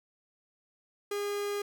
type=tone; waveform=45% pulse; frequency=408.1 Hz; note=G#4; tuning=30 cents flat; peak=-31 dBFS; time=1.11-1.62 s; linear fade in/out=5 ms; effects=none